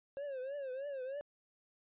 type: tone with vibrato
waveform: triangle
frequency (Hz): 542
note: C#5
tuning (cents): -39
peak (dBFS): -37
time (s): 0.17-1.21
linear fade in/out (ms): 0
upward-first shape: triangle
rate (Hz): 3.2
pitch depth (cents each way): 140
effects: resampled to 8000 Hz